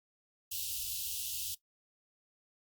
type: band-stop noise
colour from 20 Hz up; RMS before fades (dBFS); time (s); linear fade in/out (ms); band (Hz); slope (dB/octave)
white; -38; 0.51-1.55; 10; 110 to 2700; 96
effects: noise-tail reverb RT60 0.1 s tail -18 dB re dry + Opus 48 kbps